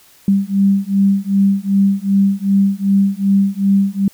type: beating tone pair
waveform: sine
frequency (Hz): 195.8 / 198.4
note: G3 / G3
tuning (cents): -2 / +21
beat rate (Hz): 2.6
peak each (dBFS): -14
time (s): 0.28-4.08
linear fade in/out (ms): 2
effects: white hiss -48 dBFS RMS until 4.13 s